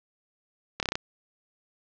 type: slowing click train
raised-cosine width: 0.2 ms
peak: -10 dBFS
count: 6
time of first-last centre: 0.8-0.955 s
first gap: 28 ms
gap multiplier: 1.05
effects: low-pass 6000 Hz 12 dB/octave